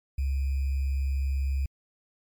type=tone with sample-and-hold; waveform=sine; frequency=68 Hz; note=C#2; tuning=33 cents flat; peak=-24 dBFS; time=0.18-1.66 s; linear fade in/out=5 ms; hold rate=2450 Hz; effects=MP3 96 kbps